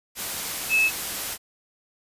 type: tone in noise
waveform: sine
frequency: 2600 Hz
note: E7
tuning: 24 cents flat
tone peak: -17 dBFS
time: 0.69-0.91 s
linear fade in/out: 50 ms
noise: white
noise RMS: -30 dBFS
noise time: 0.15-1.38 s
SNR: +10 dB
effects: resampled to 32000 Hz